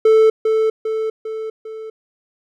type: tone with echo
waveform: triangle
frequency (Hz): 440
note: A4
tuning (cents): 0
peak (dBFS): -6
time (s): 0.05-0.3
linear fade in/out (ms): 5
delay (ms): 400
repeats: 4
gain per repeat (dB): -5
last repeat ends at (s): 1.9
effects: none